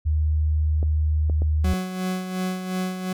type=tone; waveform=sine; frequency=76.8 Hz; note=D#2; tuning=22 cents flat; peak=-18 dBFS; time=0.05-1.74 s; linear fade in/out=20 ms
type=clicks; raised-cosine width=2 ms; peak=-19 dBFS; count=4; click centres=0.829 / 1.298 / 1.42 / 1.737 s
type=tone with tremolo; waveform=40% pulse; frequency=185 Hz; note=F#3; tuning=in tune; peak=-22 dBFS; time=1.64-3.13 s; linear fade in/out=5 ms; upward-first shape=sine; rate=2.8 Hz; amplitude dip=55%
effects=none